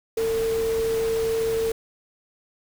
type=tone in noise; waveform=sine; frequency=451.1 Hz; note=A4; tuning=43 cents sharp; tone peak=-21 dBFS; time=0.17-1.72 s; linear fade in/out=5 ms; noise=pink; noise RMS=-35 dBFS; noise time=0.17-1.72 s; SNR=+11 dB; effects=none